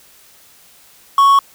triangle tone with quantisation, 1108.7 Hz, C#6, in tune, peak -5 dBFS, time 1.18-1.39 s, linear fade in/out 2 ms, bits 5, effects white hiss -47 dBFS RMS until 1.54 s

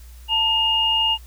sine tone pair together, 894.2 / 2839 Hz, A5 / F7, +28 / +28 cents, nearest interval octave + minor sixth, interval 2000 cents, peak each -24 / -17 dBFS, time 0.28-1.18 s, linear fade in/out 50 ms, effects added 60 Hz sine -39 dBFS peak until 1.26 s + white hiss -52 dBFS RMS until 1.26 s

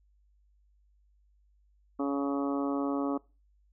harmonic tone, 140.3 Hz, C#3, 21 cents sharp, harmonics 2 / 3 / 4 / 5 / 6 / 7 / 8 / 9, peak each -29 / -37 / -38 / -41 / -43 / -48 / -40 / -44 dBFS, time 1.99-3.18 s, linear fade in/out 10 ms, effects noise-tail reverb RT60 0.3 s tail -22 dB re dry + added 50 Hz sine -63 dBFS peak until 3.72 s

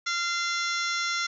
harmonic tone, 690 Hz, F5, 21 cents flat, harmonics 2 / 3 / 4 / 5 / 6 / 7 / 8 / 9 / 10, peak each -30 / -31 / -43 / -36 / -36 / -46 / -35 / -39 / -44 dBFS, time 0.06-1.27 s, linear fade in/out 10 ms, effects none

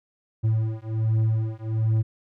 triangle beating tone pair, 110 / 111.3 Hz, A2 / A2, 0 / +20 cents, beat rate 1.3 Hz, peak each -22 dBFS, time 0.43-2.03 s, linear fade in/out 20 ms, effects none

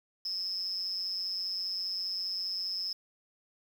sine tone with amplitude modulation, 5180 Hz, E8, 31 cents flat, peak -28 dBFS, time 0.25-2.93 s, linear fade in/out 5 ms, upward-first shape sine, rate 185 Hz, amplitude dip 90%, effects 9-bit

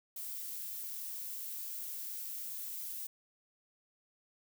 violet noise, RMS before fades -42 dBFS, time 0.16-3.07 s, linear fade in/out 5 ms, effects none

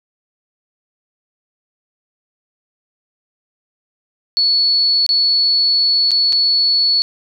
sine tone with dropouts, 4414 Hz, C#8, 8 cents flat, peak -11 dBFS, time 4.37-7.02 s, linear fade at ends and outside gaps 0 ms, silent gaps 5.064-5.091 / 6.108-6.116 / 6.324-6.329 s, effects none

